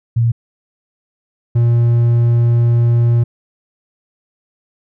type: tone pair in turn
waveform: sine / triangle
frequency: 116.54 / 118.24 Hz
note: A#2 / A#2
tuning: 0 / +25 cents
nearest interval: unison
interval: 25 cents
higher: second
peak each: -10 / -7 dBFS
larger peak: second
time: 0.16-0.32 / 1.55-3.24 s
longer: second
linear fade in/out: 10 ms
effects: none